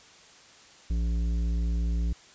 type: tone with tanh clipping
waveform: sine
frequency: 57.3 Hz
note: A#1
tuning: 29 cents flat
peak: -26 dBFS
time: 0.9-2.13 s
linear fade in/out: 5 ms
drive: 11 dB
effects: white hiss -53 dBFS RMS until 2.34 s + resampled to 16000 Hz